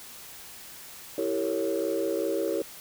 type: chord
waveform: sine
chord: E diminished seventh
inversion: none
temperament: equal with one note detuned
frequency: 329.6 / 392 / 457.4 / 554.4 Hz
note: E4 / G4 / Bb4 / Db5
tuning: 0 / 0 / -33 / 0 cents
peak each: -30 dBFS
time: 1.18-2.62 s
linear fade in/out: 2 ms
effects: tanh soft clip ceiling -19 dBFS + white hiss -45 dBFS RMS until 2.8 s